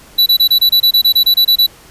square tone bursts, 3951 Hz, B7, in tune, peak -7 dBFS, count 14, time 0.18-1.666 s, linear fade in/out 10 ms, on 82 ms, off 26 ms, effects pink hiss -41 dBFS RMS until 1.9 s + resampled to 32000 Hz

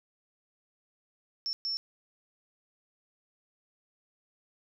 sine tone bursts at uneven times, 5400 Hz, E8, 41 cents sharp, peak -30 dBFS, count 2, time 1.46-1.53 / 1.65-1.77 s, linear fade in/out 0 ms, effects none

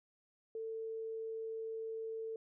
sine tone, 446.7 Hz, A4, 26 cents sharp, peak -39 dBFS, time 0.55-2.36 s, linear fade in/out 2 ms, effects none

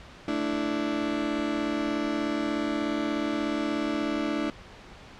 35% pulse chord, A suspended fourth, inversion none, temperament just, 220 / 293.3 / 330 Hz, A3 / D4 / E4, 0 / -2 / +2 cents, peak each -32 / -27 / -30 dBFS, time 0.28-4.5 s, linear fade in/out 2 ms, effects pink hiss -47 dBFS RMS until 5.19 s + low-pass 4000 Hz 12 dB/octave

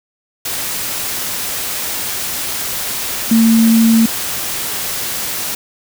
sine tone in noise, 226.4 Hz, A3, 50 cents sharp, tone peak -7 dBFS, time 3.31-4.06 s, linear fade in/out 5 ms, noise white, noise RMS -21 dBFS, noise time 0.45-5.55 s, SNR +11 dB, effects none

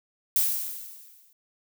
violet noise with exponential decay, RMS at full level -21 dBFS, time 0.36-1.33 s, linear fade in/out 1 ms, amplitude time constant 210 ms, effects none

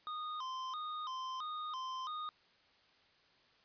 square tone with vibrato, 1132 Hz, C#6, 36 cents sharp, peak -40 dBFS, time 0.07-2.29 s, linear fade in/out 0 ms, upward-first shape square, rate 1.5 Hz, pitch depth 150 cents each way, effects white hiss -68 dBFS RMS until 3.64 s + resampled to 11025 Hz

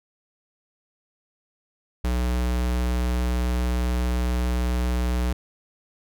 square tone, 61.2 Hz, B1, 15 cents flat, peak -22 dBFS, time 2.04-5.33 s, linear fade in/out 5 ms, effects none

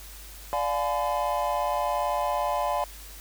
triangle chord, D diminished seventh, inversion none, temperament just, 587.3 / 704.8 / 845.8 / 1014.9 Hz, D5 / F5 / Ab5 / Cb6, 0 / +16 / +31 / +47 cents, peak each -28 dBFS, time 0.53-2.84 s, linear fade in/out 0 ms, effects added 50 Hz sine -44 dBFS peak until 3.2 s + white hiss -46 dBFS RMS until 3.2 s

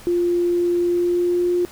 sine tone with pitch glide, 349.2 to 353.7 Hz, F4 to F4, 0 to +22 cents, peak -16 dBFS, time 0.07-1.65 s, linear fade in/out 0 ms, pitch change +22 cents, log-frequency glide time 0.81-1.53 s, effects pink hiss -43 dBFS RMS until 1.71 s

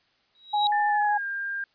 sine tone with exponential growth, 3841 Hz, B7, 49 cents flat, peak -21 dBFS, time 0.35-0.67 s, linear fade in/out 1 ms, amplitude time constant 68 ms
sine tone with vibrato, 830.6 Hz, G#5, in tune, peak -21 dBFS, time 0.53-1.18 s, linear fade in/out 10 ms, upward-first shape sine, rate 12 Hz, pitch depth 12 cents each way
sine tone with pitch glide, 1775 to 1599.7 Hz, A6 to G6, +15 to +35 cents, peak -28 dBFS, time 0.72-1.64 s, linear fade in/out 2 ms, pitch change -180 cents, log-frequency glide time 0.87-1.25 s
effects white hiss -66 dBFS RMS until 1.74 s + resampled to 11025 Hz

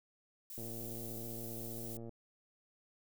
violet noise, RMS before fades -47 dBFS, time 0.5-1.97 s, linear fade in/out 2 ms
click train, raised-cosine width 2 ms, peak -35 dBFS, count 175, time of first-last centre 0.58-2.093 s, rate 115 Hz
effects none

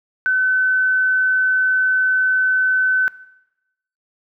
sine tone, 1517 Hz, F#6, 43 cents sharp, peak -14 dBFS, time 0.26-3.08 s, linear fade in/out 0 ms, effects noise-tail reverb RT60 0.9 s tail -19 dB re dry

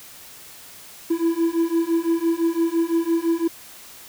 triangle beating tone pair, 329.6 / 335.5 Hz, E4 / E4, 0 / +31 cents, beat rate 5.9 Hz, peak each -20 / -19 dBFS, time 1.1-3.48 s, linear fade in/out 10 ms, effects white hiss -43 dBFS RMS until 4.08 s

